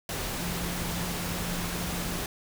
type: tone in noise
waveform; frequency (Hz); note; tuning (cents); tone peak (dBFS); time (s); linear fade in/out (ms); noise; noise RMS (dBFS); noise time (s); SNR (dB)
sine; 175.6; F3; +10; -35; 0.4-2.18; 2; pink; -33; 0.09-2.26; -5
effects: none